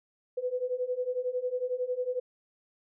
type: beating tone pair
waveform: sine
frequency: 493.9 / 504.9 Hz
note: B4 / B4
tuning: 0 / +38 cents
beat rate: 11 Hz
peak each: -33 / -31 dBFS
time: 0.37-2.2 s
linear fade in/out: 10 ms
effects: none